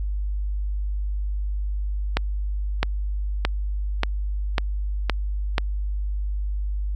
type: accelerating click train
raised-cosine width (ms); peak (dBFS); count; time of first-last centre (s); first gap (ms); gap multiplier
0.3; -4; 7; 2.17-5.581; 660; 0.94
effects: added 50 Hz sine -23 dBFS peak until 6.95 s